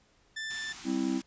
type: tone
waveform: sawtooth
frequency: 1768 Hz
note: A6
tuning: 8 cents sharp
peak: -31 dBFS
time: 0.36-0.73 s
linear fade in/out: 10 ms
type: band-stop noise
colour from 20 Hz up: white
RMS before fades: -43 dBFS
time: 0.5-1.22 s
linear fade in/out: 5 ms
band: 410 to 680 Hz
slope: 96 dB/octave
type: chord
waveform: triangle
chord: C major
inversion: second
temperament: just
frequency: 196.22 / 261.6 / 327 Hz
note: G3 / C4 / E4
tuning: +2 / 0 / -14 cents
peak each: -33 / -28 / -30 dBFS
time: 0.84-1.22 s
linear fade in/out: 50 ms
effects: pink hiss -66 dBFS RMS until 1.26 s + resampled to 16000 Hz